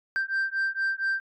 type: beating tone pair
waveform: sine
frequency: 1568 / 1572.3 Hz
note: G6 / G6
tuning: 0 / +5 cents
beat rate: 4.3 Hz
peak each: -26 dBFS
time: 0.16-1.2 s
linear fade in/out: 0 ms
effects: tanh soft clip ceiling -22 dBFS